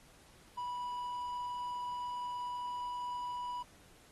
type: tone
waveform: triangle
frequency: 981 Hz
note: B5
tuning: 12 cents flat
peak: -35 dBFS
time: 0.57-3.63 s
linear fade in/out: 10 ms
effects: pink hiss -62 dBFS RMS until 4.11 s + AAC 32 kbps